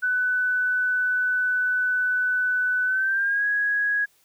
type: tone with pitch glide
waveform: sine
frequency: 1497 to 1661 Hz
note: F#6 to G#6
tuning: +20 to 0 cents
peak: -20 dBFS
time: 0.02-4.06 s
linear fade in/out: 20 ms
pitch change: +180 cents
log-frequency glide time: 2.84-3.46 s
effects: white hiss -62 dBFS RMS until 4.24 s